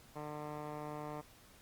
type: tone with low-pass filter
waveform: 10% pulse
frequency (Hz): 150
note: D3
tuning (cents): +37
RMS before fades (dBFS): -44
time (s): 0.15-1.22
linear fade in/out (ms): 20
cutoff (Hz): 1300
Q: 1.9
effects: pink hiss -61 dBFS RMS until 1.61 s + Opus 48 kbps